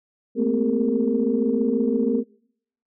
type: tone cluster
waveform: sine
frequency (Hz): 215.3 / 230.3 / 256.4 / 402.4 / 460.1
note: A3 / A#3 / C4 / G4 / A#4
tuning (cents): -37 / -21 / -35 / +45 / -23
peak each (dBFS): -27 / -23 / -23 / -28 / -24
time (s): 0.35-2.24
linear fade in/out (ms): 50
effects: noise-tail reverb RT60 0.7 s tail -25 dB re dry + tanh soft clip ceiling -7 dBFS